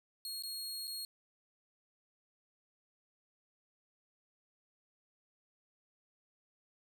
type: tone with dropouts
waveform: sawtooth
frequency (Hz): 4293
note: C8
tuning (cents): +44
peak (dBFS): -37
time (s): 0.25-1.05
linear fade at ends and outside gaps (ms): 1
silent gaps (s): 0.424-0.435 / 0.872-0.877
effects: none